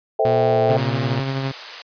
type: chord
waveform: sine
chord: A minor seventh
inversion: none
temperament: equal with one note detuned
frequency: 440 / 523.3 / 651.7 / 784 Hz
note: A4 / C5 / E5 / G5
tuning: 0 / 0 / -20 / 0 cents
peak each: -20 / -22 / -19 / -22 dBFS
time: 0.19-0.77 s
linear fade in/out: 5 ms
type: tone with pitch glide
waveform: sawtooth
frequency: 119.7 to 117.51 Hz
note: A#2 to A#2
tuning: +46 to +14 cents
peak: -18 dBFS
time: 0.25-1.2 s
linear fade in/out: 0 ms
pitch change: -32 cents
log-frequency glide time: 0.5-0.6 s
type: tone with tremolo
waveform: sawtooth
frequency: 134.7 Hz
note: C#3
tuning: 49 cents flat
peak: -16 dBFS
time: 0.69-1.52 s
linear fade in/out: 10 ms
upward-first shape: triangle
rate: 12 Hz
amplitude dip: 40%
type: high-pass noise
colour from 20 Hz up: white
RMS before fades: -32 dBFS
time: 0.78-1.82 s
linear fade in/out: 2 ms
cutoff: 480 Hz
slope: 24 dB/octave
effects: resampled to 11025 Hz